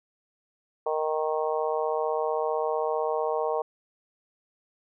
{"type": "harmonic tone", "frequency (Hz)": 155.56, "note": "D#3", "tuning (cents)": 0, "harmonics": [3, 4, 5, 6, 7], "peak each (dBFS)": [-28, -30, -32, -34, -35], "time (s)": [0.86, 3.62], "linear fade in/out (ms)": 5, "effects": []}